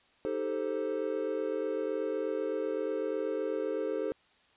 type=chord; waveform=triangle; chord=A half-diminished seventh; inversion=second; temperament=equal; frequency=311.1 / 392 / 440 / 523.3 Hz; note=Eb4 / G4 / A4 / C5; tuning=0 / 0 / 0 / 0 cents; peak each=-36 / -35 / -32 / -34 dBFS; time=0.25-4.12 s; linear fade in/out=0 ms; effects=white hiss -65 dBFS RMS until 4.56 s + resampled to 8000 Hz